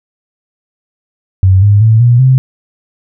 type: tone with pitch steps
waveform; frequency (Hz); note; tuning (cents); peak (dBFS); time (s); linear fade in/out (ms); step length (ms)
sine; 94.5 / 102.46 / 111.09 / 120.45 / 130.59; F#2 / G#2 / A2 / B2 / C3; +37 / -23 / +17 / -43 / -3; -3; 1.43-2.38; 0; 190
effects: none